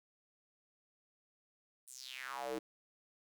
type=tone with high-pass filter sweep; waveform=square; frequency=64.8 Hz; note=C2; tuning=16 cents flat; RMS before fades=-44 dBFS; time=1.87-2.59 s; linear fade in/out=10 ms; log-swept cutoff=9600 to 330 Hz; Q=4.5; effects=none